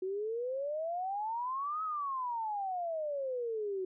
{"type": "exponential two-way sweep", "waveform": "sine", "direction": "up then down", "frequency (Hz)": [367.3, 1292, 367.3], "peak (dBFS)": -33, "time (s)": [0.02, 3.85], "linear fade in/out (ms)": 5, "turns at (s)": 1.83, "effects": []}